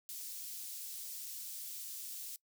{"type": "high-pass noise", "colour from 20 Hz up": "white", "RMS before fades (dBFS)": -45, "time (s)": [0.09, 2.36], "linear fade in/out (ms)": 0, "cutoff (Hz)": 4900, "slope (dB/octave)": 12, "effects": ["noise-tail reverb RT60 0.1 s tail -22 dB re dry"]}